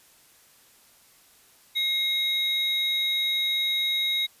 triangle tone pair together, 2138 / 3797 Hz, C7 / A#7, +37 / +31 cents, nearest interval minor seventh, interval 994 cents, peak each -29 / -22 dBFS, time 1.75-4.27 s, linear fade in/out 20 ms, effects white hiss -57 dBFS RMS until 4.4 s + resampled to 32000 Hz

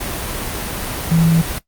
sine tone in noise, 164.81 Hz, E3, in tune, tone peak -10 dBFS, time 1.11-1.42 s, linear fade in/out 10 ms, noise pink, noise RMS -24 dBFS, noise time 0-1.59 s, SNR +11 dB, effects noise-tail reverb RT60 0.1 s tail -18 dB re dry + Opus 32 kbps

